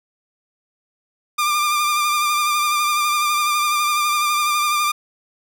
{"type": "tone with vibrato", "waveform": "sawtooth", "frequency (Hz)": 1195, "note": "D6", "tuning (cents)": 30, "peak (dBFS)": -13, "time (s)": [1.38, 4.92], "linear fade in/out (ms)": 10, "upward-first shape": "sine", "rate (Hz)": 12, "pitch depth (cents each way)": 29, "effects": []}